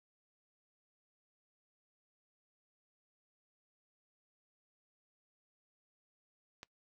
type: click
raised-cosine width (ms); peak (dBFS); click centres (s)
0.2; -29; 6.631
effects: noise-tail reverb RT60 0.1 s tail -23 dB re dry